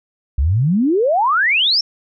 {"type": "exponential sweep", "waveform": "sine", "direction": "up", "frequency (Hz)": [61.9, 5588], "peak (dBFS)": -12, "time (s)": [0.38, 1.81], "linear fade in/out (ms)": 5, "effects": []}